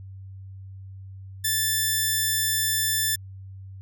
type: tone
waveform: 5% pulse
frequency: 1760 Hz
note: A6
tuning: in tune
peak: -11 dBFS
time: 1.44-3.16 s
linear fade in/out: 10 ms
effects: added 96 Hz sine -38 dBFS peak until 3.81 s